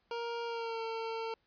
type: tone with pitch glide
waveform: 25% pulse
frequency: 468.4 to 451.9 Hz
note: A#4 to A4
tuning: +8 to +46 cents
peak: -32 dBFS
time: 0.11-1.34 s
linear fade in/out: 2 ms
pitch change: -62 cents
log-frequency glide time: 0.45-0.81 s
effects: pink hiss -75 dBFS RMS until 1.46 s + resampled to 11025 Hz